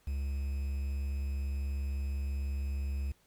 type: tone with quantisation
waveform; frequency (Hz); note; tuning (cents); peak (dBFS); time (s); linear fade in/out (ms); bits
triangle; 69.3; C#2; 0; -29; 0.07-3.12; 5; 9
effects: pink hiss -68 dBFS RMS until 3.26 s + MP3 96 kbps